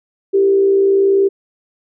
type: tone with frequency modulation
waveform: sine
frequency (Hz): 392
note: G4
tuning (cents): 0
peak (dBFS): -9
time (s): 0.33-1.29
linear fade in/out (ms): 20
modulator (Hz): 60.7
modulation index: 0.36
effects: none